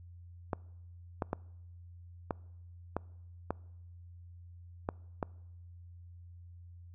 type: clicks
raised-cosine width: 1 ms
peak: -18 dBFS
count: 8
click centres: 0.532 / 1.222 / 1.331 / 2.308 / 2.966 / 3.506 / 4.889 / 5.228 s
effects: noise-tail reverb RT60 0.9 s tail -25 dB re dry + added 87 Hz sine -49 dBFS peak until 6.94 s